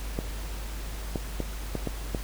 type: clicks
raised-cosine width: 2 ms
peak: -15 dBFS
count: 6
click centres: 0.189 / 1.158 / 1.403 / 1.753 / 1.873 / 2.148 s
effects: added 50 Hz sine -33 dBFS peak until 2.23 s + pink hiss -42 dBFS RMS until 2.23 s